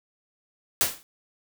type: noise with exponential decay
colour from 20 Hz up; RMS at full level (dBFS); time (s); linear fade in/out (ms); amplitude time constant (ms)
white; -18; 0.81-1.03; 0; 47
effects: none